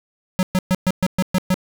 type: tone bursts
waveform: square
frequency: 185 Hz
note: F#3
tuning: in tune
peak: -15 dBFS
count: 8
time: 0.39-1.542 s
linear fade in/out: 0 ms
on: 39 ms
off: 120 ms
effects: none